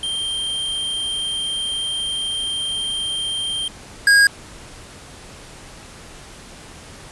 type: tone pair in turn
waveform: square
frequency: 3166 / 1633.2 Hz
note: G7 / G#6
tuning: +17 / -29 cents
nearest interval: major seventh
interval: 1146 cents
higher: first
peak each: -22 / -10 dBFS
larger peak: second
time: 0.03-3.68 / 4.07-4.27 s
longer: first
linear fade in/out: 2 ms
effects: pink hiss -40 dBFS RMS until 7.11 s + resampled to 24000 Hz